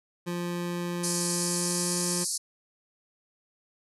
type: tone with pitch glide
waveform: 25% pulse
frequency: 174.61 to 176.54 Hz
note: F3 to F3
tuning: 0 to +19 cents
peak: -26 dBFS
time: 0.26-2.25 s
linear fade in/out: 20 ms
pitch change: +19 cents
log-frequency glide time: 1.32-1.9 s
type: band-pass noise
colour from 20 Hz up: white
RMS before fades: -31 dBFS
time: 1.03-2.38 s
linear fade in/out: 10 ms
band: 4300 to 11000 Hz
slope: 96 dB/octave
effects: resampled to 32000 Hz